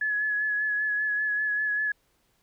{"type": "tone with vibrato", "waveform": "sine", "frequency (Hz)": 1699, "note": "G#6", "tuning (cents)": 39, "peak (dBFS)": -24, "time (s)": [0.01, 1.92], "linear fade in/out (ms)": 5, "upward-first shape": "sine", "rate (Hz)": 5.1, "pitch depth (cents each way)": 26, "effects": ["pink hiss -69 dBFS RMS until 2.42 s"]}